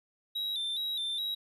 triangle tone with vibrato, 3706 Hz, A#7, 11 cents flat, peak -30 dBFS, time 0.35-1.35 s, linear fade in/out 10 ms, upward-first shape square, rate 2.4 Hz, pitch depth 66 cents each way, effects 12-bit

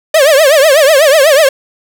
45% pulse tone with vibrato, 587.3 Hz, D5, in tune, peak -4 dBFS, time 0.14-1.49 s, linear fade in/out 5 ms, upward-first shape triangle, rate 8.1 Hz, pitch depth 220 cents each way, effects none

